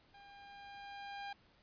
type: tone with level ramp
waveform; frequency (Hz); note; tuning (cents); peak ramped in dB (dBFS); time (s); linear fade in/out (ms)
sawtooth; 803; G5; +41; -53 to -38; 0.14-1.33; 5
effects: pink hiss -68 dBFS RMS until 1.62 s + resampled to 11025 Hz